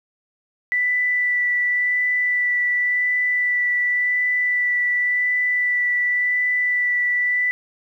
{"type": "tone with vibrato", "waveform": "sine", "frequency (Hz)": 1975.5, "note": "B6", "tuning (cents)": 0, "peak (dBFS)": -17, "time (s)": [0.72, 7.51], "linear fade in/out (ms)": 0, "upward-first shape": "sine", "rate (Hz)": 0.91, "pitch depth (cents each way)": 10, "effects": ["9-bit"]}